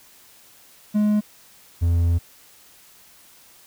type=tone pair in turn; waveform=triangle; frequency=210 / 85.09 Hz; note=G#3 / F2; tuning=+19 / -45 cents; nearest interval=octave + major third; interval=1564 cents; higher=first; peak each=-14 dBFS; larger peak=neither; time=0.94-1.21 / 1.81-2.19 s; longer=second; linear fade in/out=20 ms; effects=white hiss -51 dBFS RMS until 3.66 s